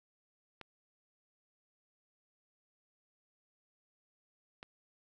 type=clicks; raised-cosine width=0.3 ms; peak=-30 dBFS; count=2; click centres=0.613 / 4.629 s; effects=none